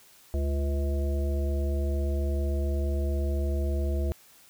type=harmonic tone with a mistuned harmonic; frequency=71.1 Hz; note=C#2; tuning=45 cents sharp; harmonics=1 / 3 / 5 / 7 / 9; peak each=-25 / -39 / -36 / -41 / -39 dBFS; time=0.34-4.12 s; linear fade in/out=0 ms; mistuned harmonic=5; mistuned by=-43 cents; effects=white hiss -56 dBFS RMS until 4.49 s